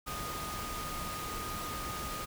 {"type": "tone in noise", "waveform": "sine", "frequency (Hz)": 1235, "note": "D#6", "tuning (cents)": -13, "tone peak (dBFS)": -40, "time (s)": [0.06, 2.26], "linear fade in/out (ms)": 20, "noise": "pink", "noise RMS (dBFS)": -40, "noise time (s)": [0.06, 2.26], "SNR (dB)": -3, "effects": []}